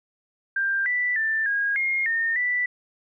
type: tone with pitch steps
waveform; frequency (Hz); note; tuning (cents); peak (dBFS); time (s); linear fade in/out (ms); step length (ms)
sine; 1587 / 1974 / 1775 / 1635 / 2137 / 1828 / 1973; G6 / B6 / A6 / G#6 / C7 / A#6 / B6; +21 / -1 / +15 / -28 / +36 / -34 / -2; -21; 0.56-2.66; 5; 300
effects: none